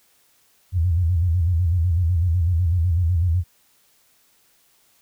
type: tone with vibrato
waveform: sine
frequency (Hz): 86.2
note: F2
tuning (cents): -22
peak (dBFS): -16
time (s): 0.72-3.44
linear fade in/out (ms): 50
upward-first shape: square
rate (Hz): 8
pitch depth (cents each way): 99
effects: white hiss -60 dBFS RMS until 5.01 s